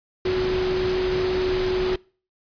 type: tone in noise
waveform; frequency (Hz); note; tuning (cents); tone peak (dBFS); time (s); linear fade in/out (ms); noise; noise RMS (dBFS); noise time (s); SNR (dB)
sine; 370; F#4; 0; -20; 0.25-1.96; 5; pink; -29; 0.25-1.96; +6
effects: noise-tail reverb RT60 0.4 s tail -24 dB re dry + resampled to 11025 Hz